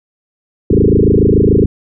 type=tone with frequency modulation; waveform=sine; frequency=246.9 Hz; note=B3; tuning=in tune; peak=-6 dBFS; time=0.7-1.66 s; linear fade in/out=5 ms; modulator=26.9 Hz; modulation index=7.4; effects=none